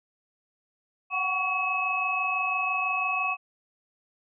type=tone cluster; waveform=sine; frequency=731 / 757 / 1123 / 2575 Hz; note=F#5 / F#5 / C#6 / E7; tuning=-21 / +39 / +22 / -41 cents; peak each=-35 / -36 / -29 / -27 dBFS; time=1.1-3.37 s; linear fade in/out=50 ms; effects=none